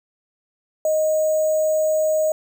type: tone with sample-and-hold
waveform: sine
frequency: 622.3 Hz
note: D#5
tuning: in tune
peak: -16 dBFS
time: 0.85-2.32 s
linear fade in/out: 2 ms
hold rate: 7350 Hz
effects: none